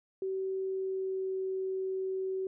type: tone with pitch glide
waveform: sine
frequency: 381.7 to 379.3 Hz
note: G4 to F#4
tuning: -46 to +43 cents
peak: -31 dBFS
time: 0.22-2.47 s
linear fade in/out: 2 ms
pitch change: -11 cents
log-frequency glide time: 0.62-1.37 s
effects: none